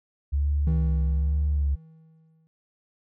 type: tone with vibrato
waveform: sine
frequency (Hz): 70.1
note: C#2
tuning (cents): +20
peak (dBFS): -20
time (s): 0.32-1.76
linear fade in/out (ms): 20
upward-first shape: sine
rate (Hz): 1.1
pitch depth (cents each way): 64
type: tone with exponential decay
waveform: triangle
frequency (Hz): 160.2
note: E3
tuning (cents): -49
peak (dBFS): -19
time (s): 0.67-2.47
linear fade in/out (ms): 0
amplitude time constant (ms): 390
effects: tanh soft clip ceiling -15 dBFS